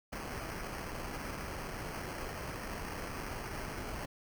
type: noise with sample-and-hold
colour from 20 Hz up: pink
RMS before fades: -41 dBFS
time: 0.12-4.06 s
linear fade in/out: 10 ms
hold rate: 3675 Hz
effects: none